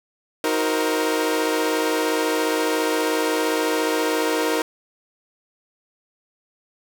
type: chord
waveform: sawtooth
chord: C half-diminished seventh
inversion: first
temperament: equal with one note detuned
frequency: 315.8 / 370 / 466.2 / 523.3 Hz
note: Eb4 / Gb4 / Bb4 / C5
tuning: +26 / 0 / 0 / 0 cents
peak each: -20 / -25 / -19 / -25 dBFS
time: 0.44-4.62 s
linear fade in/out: 2 ms
effects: none